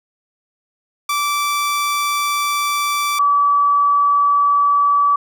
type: tone pair in turn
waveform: sawtooth / sine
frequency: 1164 / 1148.6 Hz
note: D6 / D6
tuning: -16 / -39 cents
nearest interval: unison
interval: 23 cents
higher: first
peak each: -13 / -11 dBFS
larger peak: second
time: 1.09-3.19 / 3.19-5.16 s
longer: first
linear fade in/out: 5 ms
effects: none